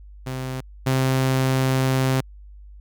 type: tone pair in turn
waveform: sawtooth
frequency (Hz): 129.9 / 131.49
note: C3 / C3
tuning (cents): -12 / +9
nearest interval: unison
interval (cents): 21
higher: second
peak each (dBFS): -23 / -14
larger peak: second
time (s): 0.26-0.61 / 0.86-2.21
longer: second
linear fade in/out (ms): 10
effects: added 50 Hz sine -40 dBFS peak until 2.8 s